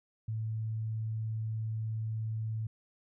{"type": "tone", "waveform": "sine", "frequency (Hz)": 110.4, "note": "A2", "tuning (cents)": 6, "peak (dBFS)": -32, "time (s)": [0.28, 2.67], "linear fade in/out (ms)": 5, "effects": []}